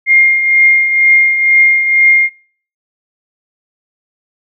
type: tone with tremolo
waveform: sine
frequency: 2122 Hz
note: C7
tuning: 24 cents sharp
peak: -3 dBFS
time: 0.06-2.3 s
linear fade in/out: 50 ms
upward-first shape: triangle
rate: 2.1 Hz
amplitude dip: 60%
effects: noise-tail reverb RT60 0.5 s tail -26 dB re dry